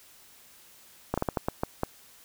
slowing click train, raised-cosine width 1 ms, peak -12 dBFS, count 8, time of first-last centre 1.14-1.834 s, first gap 36 ms, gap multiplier 1.33, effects white hiss -55 dBFS RMS until 2.24 s

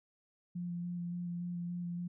sine tone with vibrato, 174.61 Hz, F3, in tune, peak -36 dBFS, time 0.55-2.08 s, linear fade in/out 10 ms, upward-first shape square, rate 3.5 Hz, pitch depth 12 cents each way, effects none

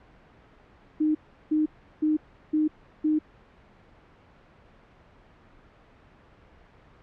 sine tone bursts, 307.6 Hz, D#4, 20 cents flat, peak -20 dBFS, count 5, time 1-3.19 s, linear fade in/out 10 ms, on 150 ms, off 360 ms, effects pink hiss -55 dBFS RMS until 7.02 s + low-pass 2000 Hz 12 dB/octave

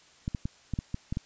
clicks, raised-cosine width 5 ms, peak -18 dBFS, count 8, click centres 0.279 / 0.348 / 0.455 / 0.737 / 0.789 / 0.944 / 1.125 / 1.171 s, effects white hiss -58 dBFS RMS until 1.25 s + resampled to 16000 Hz

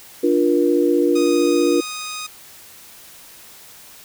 sine chord, Bb major, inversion first, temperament equal with one note detuned, 293.7 / 349.2 / 475.4 Hz, D4 / F4 / Bb4, 0 / 0 / +34 cents, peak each -18 / -17 / -19 dBFS, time 0.23-1.81 s, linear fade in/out 10 ms
10% pulse tone, 1244.5 Hz, D#6, in tune, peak -19 dBFS, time 1.15-2.27 s, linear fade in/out 10 ms
effects white hiss -43 dBFS RMS until 4.04 s

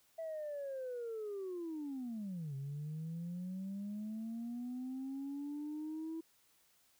sine linear two-way sweep, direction down then up, 660 to 134.7 to 327.3 Hz, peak -38 dBFS, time 0.18-6.21 s, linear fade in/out 10 ms, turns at 2.55 s, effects tanh soft clip ceiling -37 dBFS + white hiss -71 dBFS RMS until 6.99 s

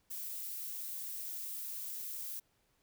violet noise, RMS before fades -42 dBFS, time 0.1-2.4 s, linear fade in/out 10 ms, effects pink hiss -75 dBFS RMS until 2.82 s

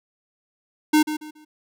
square tone with echo, 305.5 Hz, D#4, 32 cents flat, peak -14 dBFS, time 0.93-1.03 s, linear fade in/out 10 ms, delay 140 ms, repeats 3, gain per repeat -11 dB, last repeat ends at 1.45 s, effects none

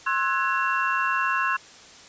sine tone cluster, 1065 / 1325 / 1483 / 1670 / 2729 Hz, C6 / E6 / F#6 / G#6 / F7, +30 / +9 / +4 / +9 / -41 cents, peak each -25 / -30 / -29 / -27 / -31 dBFS, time 0.06-1.57 s, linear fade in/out 10 ms, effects white hiss -47 dBFS RMS until 2.08 s + resampled to 16000 Hz

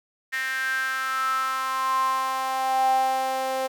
sawtooth tone with high-pass filter sweep, 263 Hz, C4, 9 cents sharp, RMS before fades -25 dBFS, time 0.32-3.68 s, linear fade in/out 20 ms, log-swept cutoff 1800 to 610 Hz, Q 9.4, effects none

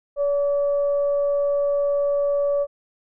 sine tone with frequency modulation, 570 Hz, C#5, 48 cents sharp, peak -18 dBFS, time 0.16-2.67 s, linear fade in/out 50 ms, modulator 579 Hz, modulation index 0.22, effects none

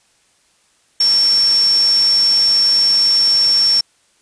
sine tone in noise, 5450 Hz, F8, 43 cents flat, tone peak -10 dBFS, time 1-3.81 s, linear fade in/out 5 ms, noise white, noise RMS -27 dBFS, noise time 1-3.81 s, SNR +14 dB, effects white hiss -57 dBFS RMS until 4.21 s + resampled to 22050 Hz

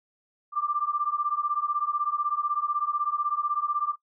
sine beating tone pair, 1174.7 / 1190.7 Hz, D6 / D6, 0 / +23 cents, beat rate 16 Hz, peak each -28 / -27 dBFS, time 0.52-3.96 s, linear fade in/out 50 ms, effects noise-tail reverb RT60 0.1 s tail -23 dB re dry

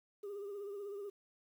sine tone with vibrato, 403.9 Hz, G#4, 48 cents flat, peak -39 dBFS, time 0.23-1.1 s, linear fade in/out 10 ms, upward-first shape triangle, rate 16 Hz, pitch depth 63 cents each way, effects tanh soft clip ceiling -40 dBFS + 11-bit

